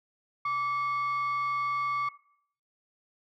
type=tone pair together; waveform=sine; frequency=1158 / 2187 Hz; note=D6 / C#7; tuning=-25 / -24 cents; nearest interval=major seventh; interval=1101 cents; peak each=-26 / -35 dBFS; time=0.45-2.09 s; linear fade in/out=5 ms; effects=noise-tail reverb RT60 0.6 s tail -18 dB re dry + tanh soft clip ceiling -24 dBFS